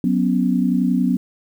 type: chord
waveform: sine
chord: F# suspended fourth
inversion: none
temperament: just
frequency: 185 / 246.7 / 277.5 Hz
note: F#3 / B3 / C#4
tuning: 0 / -2 / +2 cents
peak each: -19 / -18 / -22 dBFS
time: 0.04-1.17 s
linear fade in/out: 2 ms
effects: 8-bit